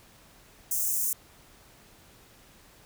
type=high-pass noise; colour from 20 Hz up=white; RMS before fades=-28 dBFS; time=0.71-1.13 s; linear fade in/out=2 ms; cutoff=6200 Hz; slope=48 dB/octave; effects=pink hiss -56 dBFS RMS until 2.85 s